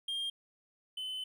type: tone pair in turn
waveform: triangle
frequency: 3210 / 3036 Hz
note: G7 / F#7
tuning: +40 / +44 cents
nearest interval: minor second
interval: 96 cents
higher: first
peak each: -32 / -35 dBFS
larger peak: first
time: 0.08-0.3 / 0.97-1.24 s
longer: second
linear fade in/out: 5 ms
effects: none